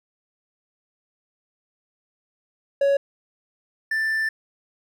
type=tone pair in turn; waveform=triangle; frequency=558 / 1771.5 Hz; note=C#5 / A6; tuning=+11 / +11 cents; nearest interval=octave + minor sixth; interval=2000 cents; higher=second; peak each=-14 / -19 dBFS; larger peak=first; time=2.81-2.97 / 3.91-4.29 s; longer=second; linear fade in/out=5 ms; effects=none